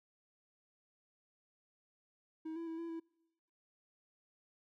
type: tone with pitch steps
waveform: triangle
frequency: 318.6 / 333.2 / 325.7 / 334.7 / 328.8 Hz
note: D#4 / E4 / E4 / E4 / E4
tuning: +41 / +19 / -21 / +26 / -4 cents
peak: -38 dBFS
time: 2.45-3 s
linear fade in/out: 10 ms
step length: 110 ms
effects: noise-tail reverb RT60 1.0 s tail -26 dB re dry